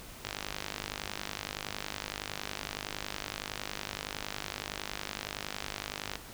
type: click train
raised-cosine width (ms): 0.2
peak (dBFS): -17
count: 301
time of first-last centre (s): 0.25-6.156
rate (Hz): 50.8
effects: pink hiss -48 dBFS RMS until 6.33 s